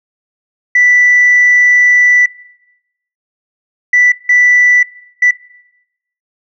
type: tone bursts at uneven times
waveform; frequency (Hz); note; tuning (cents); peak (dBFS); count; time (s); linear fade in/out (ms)
sine; 1973; B6; -2; -4; 4; 0.75-2.26 / 3.93-4.12 / 4.29-4.83 / 5.22-5.31; 5
effects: noise-tail reverb RT60 0.9 s tail -20 dB re dry + tanh soft clip ceiling -1 dBFS